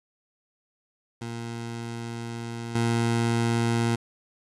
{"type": "tone with level steps", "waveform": "20% pulse", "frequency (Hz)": 116.54, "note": "A#2", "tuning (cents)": 0, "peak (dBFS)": [-27, -17], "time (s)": [1.21, 3.96], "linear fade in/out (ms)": 10, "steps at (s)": 2.75, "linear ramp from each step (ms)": 5, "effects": ["resampled to 24000 Hz", "8-bit"]}